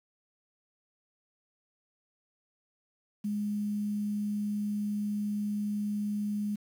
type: tone with quantisation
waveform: sine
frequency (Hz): 207.3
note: G#3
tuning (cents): -3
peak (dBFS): -29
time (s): 3.24-6.56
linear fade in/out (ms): 10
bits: 9
effects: none